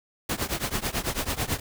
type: noise with tremolo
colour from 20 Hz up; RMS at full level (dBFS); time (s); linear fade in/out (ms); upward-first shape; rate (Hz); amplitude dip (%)
pink; -25; 0.29-1.6; 5; triangle; 9.1; 95
effects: none